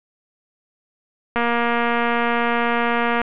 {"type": "click train", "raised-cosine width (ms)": 0.5, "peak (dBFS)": -6, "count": 439, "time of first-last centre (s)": [1.36, 3.216], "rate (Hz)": 236, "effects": ["resampled to 8000 Hz", "8-bit"]}